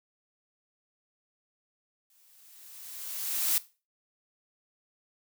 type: noise with exponential growth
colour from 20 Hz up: blue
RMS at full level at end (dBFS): -25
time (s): 2.1-3.58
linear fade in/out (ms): 2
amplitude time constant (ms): 320
effects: noise-tail reverb RT60 0.3 s tail -17 dB re dry

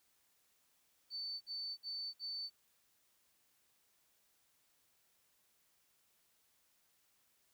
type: tone bursts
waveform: sine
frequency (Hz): 4526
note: C#8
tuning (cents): +35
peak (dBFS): -40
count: 4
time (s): 1.1-2.502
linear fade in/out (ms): 50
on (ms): 310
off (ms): 54
effects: white hiss -75 dBFS RMS until 7.53 s

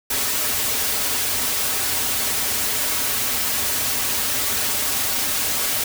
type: noise with comb filter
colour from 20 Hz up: white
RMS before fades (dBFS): -22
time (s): 0.1-5.84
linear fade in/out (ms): 5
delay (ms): 5.8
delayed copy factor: -0.65
effects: none

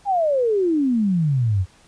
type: exponential sweep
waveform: sine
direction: down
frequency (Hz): 830 to 87.31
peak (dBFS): -16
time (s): 0.05-1.66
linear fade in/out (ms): 50
effects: pink hiss -53 dBFS RMS until 1.87 s + resampled to 22050 Hz

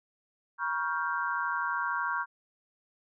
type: chord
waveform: sine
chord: G half-diminished seventh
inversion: first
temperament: equal with one note detuned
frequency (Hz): 955.8 / 1108.7 / 1396.9 / 1568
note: Bb5 / Db6 / F6 / G6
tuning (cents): +43 / 0 / 0 / 0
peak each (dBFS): -34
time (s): 0.58-2.26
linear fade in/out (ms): 50
effects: none

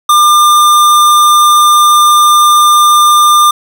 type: tone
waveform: square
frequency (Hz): 1199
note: D6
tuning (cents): +36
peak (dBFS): -4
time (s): 0.09-3.51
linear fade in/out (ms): 5
effects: none

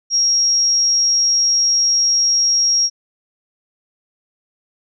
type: tone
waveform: sine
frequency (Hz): 5600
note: F8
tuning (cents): +4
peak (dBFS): -12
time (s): 0.1-2.9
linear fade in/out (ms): 50
effects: none

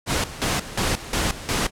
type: noise with tremolo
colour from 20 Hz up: pink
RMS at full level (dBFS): -22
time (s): 0.06-1.71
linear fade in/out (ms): 50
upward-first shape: square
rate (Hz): 2.8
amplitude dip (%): 80
effects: low-pass 10000 Hz 12 dB/octave

